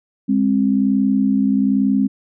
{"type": "tone pair together", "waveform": "sine", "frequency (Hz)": [204.1, 265.2], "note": ["G#3", "C4"], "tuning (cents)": [-30, 23], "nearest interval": "perfect fourth", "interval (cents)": 453, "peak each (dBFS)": -16, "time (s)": [0.28, 2.08], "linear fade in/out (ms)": 20, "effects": []}